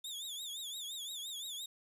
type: tone with vibrato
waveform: sawtooth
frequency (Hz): 3543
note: A7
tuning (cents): +11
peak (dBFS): -38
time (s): 0.04-1.66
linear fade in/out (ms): 5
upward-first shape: triangle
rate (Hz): 5.8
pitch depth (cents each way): 150
effects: resampled to 32000 Hz + 11-bit